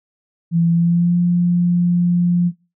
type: tone with pitch glide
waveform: sine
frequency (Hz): 168.3 to 175.14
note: E3 to F3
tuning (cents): +36 to +5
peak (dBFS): -12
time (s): 0.51-2.52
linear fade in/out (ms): 50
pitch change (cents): +69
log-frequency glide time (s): 0.71-1.17
effects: noise-tail reverb RT60 0.3 s tail -22 dB re dry